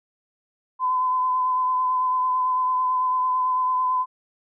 sine tone with vibrato, 1016 Hz, B5, 49 cents sharp, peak -19 dBFS, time 0.79-4.06 s, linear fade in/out 50 ms, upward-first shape sine, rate 9 Hz, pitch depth 17 cents each way, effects none

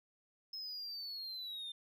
sine linear sweep, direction down, 5190 to 3583 Hz, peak -39 dBFS, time 0.53-1.72 s, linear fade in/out 5 ms, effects tanh soft clip ceiling -41 dBFS

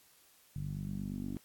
10% pulse tone with low-pass filter sweep, 48.48 Hz, G1, 18 cents flat, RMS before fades -39 dBFS, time 0.56-1.37 s, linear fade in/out 0 ms, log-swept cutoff 140 to 280 Hz, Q 3.6, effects white hiss -64 dBFS RMS until 1.44 s + AAC 64 kbps

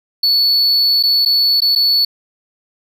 triangle tone with dropouts, 4435 Hz, C#8, in tune, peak -9 dBFS, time 0.23-2.05 s, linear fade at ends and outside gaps 5 ms, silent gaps 1.028-1.034 / 1.251-1.258 / 1.605-1.618 / 1.752-1.758 s, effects none

